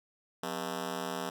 10% pulse ring-modulated tone, 220 Hz, A3, in tune, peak -23 dBFS, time 0.43-1.3 s, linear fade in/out 5 ms, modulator 39.9 Hz, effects none

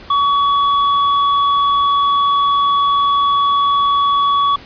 sine tone with hard clipping, 1130 Hz, C#6, 33 cents sharp, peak -13 dBFS, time 0.1-4.56 s, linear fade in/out 5 ms, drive 9 dB, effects pink hiss -38 dBFS RMS until 4.65 s + resampled to 11025 Hz

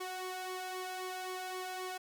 sawtooth tone with flanger, 370 Hz, F#4, in tune, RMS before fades -41 dBFS, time 0-1.98 s, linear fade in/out 10 ms, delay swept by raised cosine 0.89 to 1.49 ms, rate 3.8 Hz, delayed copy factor +0.7, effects none

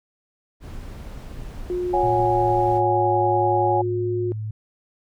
brown noise, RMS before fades -35 dBFS, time 0.6-2.82 s, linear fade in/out 50 ms
sine tone, 358.4 Hz, F4, 45 cents sharp, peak -22 dBFS, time 1.7-4.32 s, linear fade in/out 0 ms
sine chord, C# suspended fourth, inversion none, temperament equal, 554.4 / 740 / 830.6 Hz, C#5 / F#5 / G#5, 0 / 0 / 0 cents, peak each -25 / -25 / -20 dBFS, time 1.93-3.82 s, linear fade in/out 10 ms
sine tone with pitch glide, 114.1 to 107.82 Hz, A#2 to A2, -37 to -35 cents, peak -26 dBFS, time 2.03-4.51 s, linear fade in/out 5 ms, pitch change -98 cents, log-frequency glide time 2.15-3.13 s
effects none

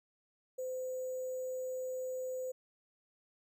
sine tone with sample-and-hold, 513 Hz, C5, 34 cents flat, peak -36 dBFS, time 0.58-2.52 s, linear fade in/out 10 ms, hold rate 7350 Hz, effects none

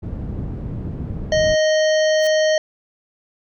white low-pass noise, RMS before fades -27 dBFS, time 0.02-1.56 s, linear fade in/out 20 ms, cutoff 150 Hz, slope 12 dB/octave
harmonic tone, 622.3 Hz, D#5, in tune, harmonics 1 / 3 / 5 / 7 / 9 / 10, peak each -14 / -24 / -28 / -31 / -33 / -34 dBFS, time 1.32-2.58 s, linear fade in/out 2 ms
white noise with exponential growth, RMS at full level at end -32 dBFS, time 2.15-2.27 s, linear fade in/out 0 ms, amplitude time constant 24 ms
effects none

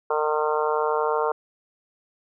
harmonic tone, 152.4 Hz, D#3, 36 cents flat, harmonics 3 / 4 / 5 / 6 / 7 / 8 / 9, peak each -24 / -29 / -31 / -28 / -29 / -33 / -32 dBFS, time 0.1-1.32 s, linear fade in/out 5 ms, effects none

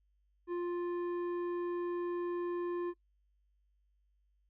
sine tone with tanh clipping, 350 Hz, F4, 4 cents sharp, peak -35 dBFS, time 0.47-2.94 s, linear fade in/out 50 ms, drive 10 dB, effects noise-tail reverb RT60 0.1 s tail -21 dB re dry + added 50 Hz sine -70 dBFS peak until 4.49 s

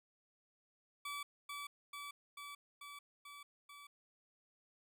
20% pulse tone with echo, 1150 Hz, D6, 37 cents flat, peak -37 dBFS, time 1.05-1.23 s, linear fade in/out 5 ms, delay 440 ms, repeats 6, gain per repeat -2 dB, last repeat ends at 3.87 s, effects none

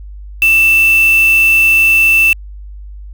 sine tone with quantisation, 2663 Hz, E7, 17 cents sharp, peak -6 dBFS, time 0.42-2.33 s, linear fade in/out 2 ms, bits 3, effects added 50 Hz sine -27 dBFS peak until 3.13 s

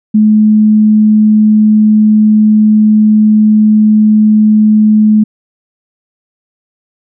sine tone, 214 Hz, A3, 48 cents flat, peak -3 dBFS, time 0.14-5.24 s, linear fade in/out 10 ms, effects none

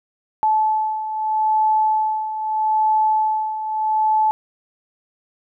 sine beating tone pair, 866 / 866.79 Hz, A5 / A5, -28 / -26 cents, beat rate 0.79 Hz, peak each -23 / -17 dBFS, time 0.43-4.31 s, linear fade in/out 0 ms, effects none

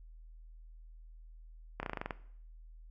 slowing click train, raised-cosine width 0.5 ms, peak -21 dBFS, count 9, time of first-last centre 1.8-2.108 s, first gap 30 ms, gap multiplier 1.07, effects noise-tail reverb RT60 0.6 s tail -17 dB re dry + added 40 Hz sine -50 dBFS peak until 2.9 s

